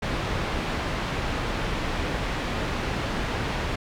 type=low-pass noise; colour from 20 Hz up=pink; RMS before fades=-28 dBFS; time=0.02-3.76 s; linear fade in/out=10 ms; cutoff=3200 Hz; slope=12 dB/octave; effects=none